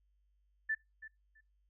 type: tone with echo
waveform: sine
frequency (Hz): 1760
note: A6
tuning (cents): 0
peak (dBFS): -31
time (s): 0.69-0.75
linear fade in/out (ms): 10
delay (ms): 330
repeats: 2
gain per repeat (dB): -15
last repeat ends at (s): 1.41
effects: noise-tail reverb RT60 0.2 s tail -22 dB re dry + added 50 Hz sine -70 dBFS peak until 1.69 s